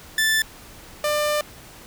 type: tone pair in turn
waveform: sawtooth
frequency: 1760 / 596.6 Hz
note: A6 / D5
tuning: 0 / +27 cents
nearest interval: octave + perfect fifth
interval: 1873 cents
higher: first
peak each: -14 / -16 dBFS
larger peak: first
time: 0.18-0.42 / 1.04-1.41 s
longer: second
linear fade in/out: 2 ms
effects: pink hiss -44 dBFS RMS until 1.86 s